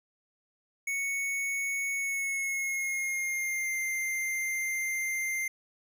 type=tone with pitch glide; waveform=square; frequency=2217 to 2095 Hz; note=C#7 to C7; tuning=0 to +2 cents; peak=-30 dBFS; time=0.87-5.48 s; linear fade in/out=5 ms; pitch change=-98 cents; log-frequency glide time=1.94-3.77 s; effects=none